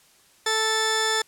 15% pulse tone pair together, 440 / 1760 Hz, A4 / A6, 0 / 0 cents, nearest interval 2 octaves, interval 2400 cents, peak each -18 dBFS, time 0.46-1.22 s, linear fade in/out 5 ms, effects white hiss -57 dBFS RMS until 1.27 s + low-pass 11000 Hz 12 dB/octave

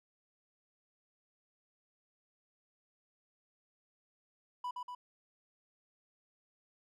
triangle tone with echo, 987.8 Hz, B5, in tune, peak -34 dBFS, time 4.64-4.71 s, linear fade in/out 5 ms, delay 120 ms, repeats 2, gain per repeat -3 dB, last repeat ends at 4.95 s, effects none

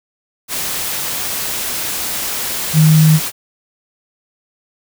sine tone in noise, 156.3 Hz, D#3, 8 cents sharp, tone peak -6 dBFS, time 2.73-3.2 s, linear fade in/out 50 ms, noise white, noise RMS -21 dBFS, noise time 0.48-3.32 s, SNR +12 dB, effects none

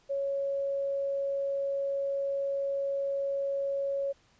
sine tone, 554.4 Hz, C#5, in tune, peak -28 dBFS, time 0.09-4.13 s, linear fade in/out 20 ms, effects pink hiss -65 dBFS RMS until 4.39 s + resampled to 16000 Hz

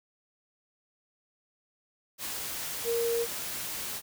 sine tone in noise, 466.2 Hz, A#4, in tune, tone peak -26 dBFS, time 2.84-3.27 s, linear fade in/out 50 ms, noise white, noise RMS -36 dBFS, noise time 2.18-4.02 s, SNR +7 dB, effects none

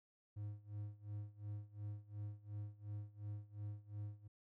triangle tone with tremolo, 103.83 Hz, G#2, in tune, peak -40 dBFS, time 0.36-4.28 s, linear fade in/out 10 ms, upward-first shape sine, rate 2.8 Hz, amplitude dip 90%, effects none

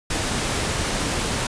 pink noise, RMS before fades -24 dBFS, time 0.1-1.47 s, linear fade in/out 5 ms, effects resampled to 22050 Hz

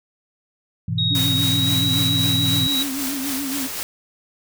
sine chord, E major, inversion first, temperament equal with one note detuned, 103.83 / 124.98 / 164.81 Hz, G#2 / B2 / E3, 0 / +21 / 0 cents, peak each -25 dBFS, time 0.88-2.67 s, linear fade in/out 5 ms
sine tone with pitch glide, 3767 to 3862 Hz, A#7 to B7, +17 to -39 cents, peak -19 dBFS, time 0.98-2.83 s, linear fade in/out 5 ms, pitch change +44 cents, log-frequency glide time 1.23-1.89 s
sine tone with vibrato, 272.9 Hz, C#4, 27 cents flat, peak -25 dBFS, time 1.1-3.68 s, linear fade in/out 20 ms, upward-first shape triangle, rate 7 Hz, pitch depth 96 cents each way
white noise with tremolo, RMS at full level -26 dBFS, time 1.15-3.83 s, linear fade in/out 0 ms, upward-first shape sine, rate 3.8 Hz, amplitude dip 40%
effects none

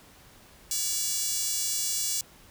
5% pulse tone with high-pass filter, 572 Hz, D5, 46 cents flat, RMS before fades -29 dBFS, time 0.71-2.21 s, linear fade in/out 2 ms, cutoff 7700 Hz, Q 0.89, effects pink hiss -54 dBFS RMS until 2.5 s

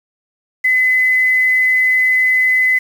sine tone with quantisation, 2023 Hz, B6, 41 cents sharp, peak -10 dBFS, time 0.64-2.79 s, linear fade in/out 10 ms, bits 6, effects none

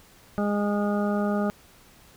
harmonic tone, 205.4 Hz, G#3, 19 cents flat, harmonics 1 / 2 / 3 / 4 / 6 / 7, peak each -24 / -31 / -30 / -35 / -35 / -39 dBFS, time 0.38-1.5 s, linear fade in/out 0 ms, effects pink hiss -54 dBFS RMS until 2.16 s

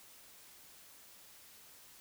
silence, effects white hiss -58 dBFS RMS until 2 s

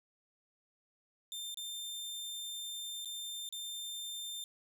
sawtooth tone with dropouts, 3590 Hz, A7, 34 cents sharp, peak -37 dBFS, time 1.32-4.44 s, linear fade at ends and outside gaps 1 ms, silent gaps 1.544-1.572 / 3.048-3.056 / 3.49-3.525 s, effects none

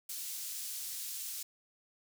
pink high-pass noise, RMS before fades -41 dBFS, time 0.09-1.43 s, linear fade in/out 5 ms, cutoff 5900 Hz, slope 12 dB/octave, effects none

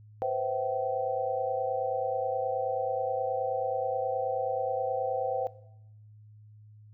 sine chord, C major seventh, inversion third, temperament equal with one note detuned, 493.9 / 523.3 / 659.3 / 767.4 Hz, B4 / C5 / E5 / G5, 0 / 0 / 0 / -37 cents, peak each -35 / -31 / -35 / -31 dBFS, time 0.22-5.47 s, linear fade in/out 0 ms, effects noise-tail reverb RT60 0.8 s tail -19 dB re dry + added 106 Hz sine -50 dBFS peak until 6.93 s

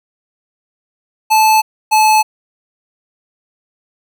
square tone pair in turn, 871 / 864.5 Hz, A5 / A5, -18 / -31 cents, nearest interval unison, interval 13 cents, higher first, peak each -8 dBFS, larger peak neither, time 1.3-1.62 / 1.91-2.23 s, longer neither, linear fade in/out 20 ms, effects none

